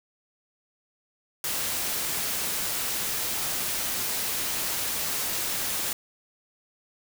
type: noise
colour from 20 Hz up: white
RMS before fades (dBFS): -29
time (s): 1.44-5.93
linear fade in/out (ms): 2
effects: none